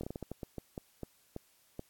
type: slowing click train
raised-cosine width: 2 ms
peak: -26 dBFS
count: 13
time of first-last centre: 0.01-1.794 s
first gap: 24 ms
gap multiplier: 1.3
effects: white hiss -68 dBFS RMS until 1.89 s + AAC 64 kbps